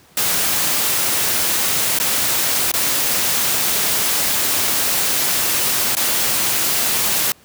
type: noise with dropouts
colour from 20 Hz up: white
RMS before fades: -18 dBFS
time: 0.17-7.32 s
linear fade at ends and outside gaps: 2 ms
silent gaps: 1.988-1.999 / 2.717-2.738 / 5.952-5.968 s
effects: pink hiss -50 dBFS RMS until 7.44 s + high-pass 80 Hz 12 dB/octave

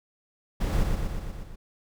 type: noise with echo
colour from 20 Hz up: brown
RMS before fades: -25 dBFS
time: 0.6-0.84 s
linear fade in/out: 10 ms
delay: 120 ms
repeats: 6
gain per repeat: -3 dB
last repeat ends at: 1.56 s
effects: none

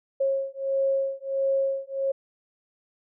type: beating tone pair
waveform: sine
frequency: 542 / 543.5 Hz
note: C#5 / C#5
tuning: -39 / -34 cents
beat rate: 1.5 Hz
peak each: -26 dBFS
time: 0.2-2.12 s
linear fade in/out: 10 ms
effects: none

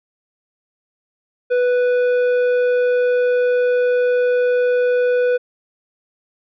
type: tone with tanh clipping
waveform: sine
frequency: 493.9 Hz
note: B4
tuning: in tune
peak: -15 dBFS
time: 1.5-5.38 s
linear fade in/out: 20 ms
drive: 9 dB
effects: none

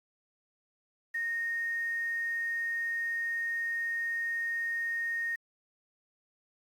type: tone with quantisation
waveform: sine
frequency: 1852 Hz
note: A#6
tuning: 12 cents flat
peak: -30 dBFS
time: 1.14-5.36 s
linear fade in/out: 10 ms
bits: 9
effects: AAC 64 kbps

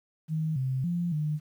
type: tone with pitch steps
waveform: sine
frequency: 157.7 / 131.1 / 173.4 / 151.7 Hz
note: D#3 / C3 / F3 / D#3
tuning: +24 / +4 / -12 / -44 cents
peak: -26 dBFS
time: 0.28-1.4 s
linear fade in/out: 50 ms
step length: 280 ms
effects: 10-bit

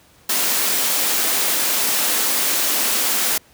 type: high-pass noise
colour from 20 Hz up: white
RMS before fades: -19 dBFS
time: 0.29-3.38 s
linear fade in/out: 5 ms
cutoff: 200 Hz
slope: 24 dB/octave
effects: pink hiss -52 dBFS RMS until 3.53 s + high-pass 60 Hz 12 dB/octave

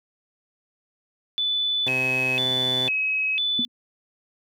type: tone with vibrato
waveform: sine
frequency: 2985 Hz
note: F#7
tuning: 15 cents sharp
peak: -21 dBFS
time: 1.38-3.65 s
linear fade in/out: 0 ms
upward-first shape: square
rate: 1 Hz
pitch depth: 270 cents each way
type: tone with pitch glide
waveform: 10% pulse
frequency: 129.4 to 128.36 Hz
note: C3 to C3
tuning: -19 to -33 cents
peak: -20 dBFS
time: 1.86-2.89 s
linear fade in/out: 10 ms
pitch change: -14 cents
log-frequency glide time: 2.22-2.54 s
type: tone with exponential decay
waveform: sine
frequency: 240 Hz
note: B3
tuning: 49 cents flat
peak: -21 dBFS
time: 3.59-3.68 s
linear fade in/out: 2 ms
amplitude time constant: 19 ms
effects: none

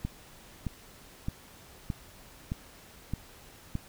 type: click train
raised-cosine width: 5 ms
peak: -19 dBFS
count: 7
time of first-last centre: 0.05-3.754 s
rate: 1.62 Hz
effects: pink hiss -53 dBFS RMS until 3.88 s

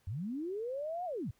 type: linear two-way sweep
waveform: sine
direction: up then down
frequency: 80.8 to 740 to 80.8 Hz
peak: -35 dBFS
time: 0.07-1.31 s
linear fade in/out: 5 ms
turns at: 1.05 s
effects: pink hiss -72 dBFS RMS until 1.39 s

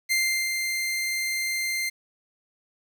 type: tone with ADSR envelope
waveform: sawtooth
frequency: 2093 Hz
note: C7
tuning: in tune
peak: -17 dBFS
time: 0.09-1.9 s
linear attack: 26 ms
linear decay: 370 ms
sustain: -5 dB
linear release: 16 ms
effects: 9-bit

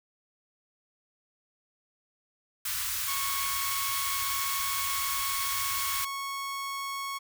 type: band-stop noise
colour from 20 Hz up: white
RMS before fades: -32 dBFS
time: 2.65-6.05 s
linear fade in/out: 5 ms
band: 120 to 1000 Hz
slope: 48 dB/octave
type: tone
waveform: sawtooth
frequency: 1103 Hz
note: C#6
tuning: 9 cents flat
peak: -29 dBFS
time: 3.07-7.19 s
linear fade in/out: 20 ms
effects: none

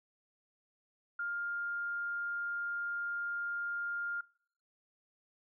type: tone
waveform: sine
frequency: 1405 Hz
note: F6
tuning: 10 cents sharp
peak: -34 dBFS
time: 1.19-4.21 s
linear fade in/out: 5 ms
effects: noise-tail reverb RT60 0.6 s tail -24 dB re dry

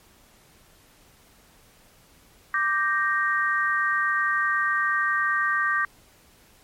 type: chord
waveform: sine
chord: G minor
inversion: second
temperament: equal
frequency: 1174.7 / 1568 / 1864.7 Hz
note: D6 / G6 / Bb6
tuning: 0 / 0 / 0 cents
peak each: -25 dBFS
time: 2.54-5.85 s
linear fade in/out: 2 ms
effects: pink hiss -56 dBFS RMS until 6.63 s + MP3 64 kbps

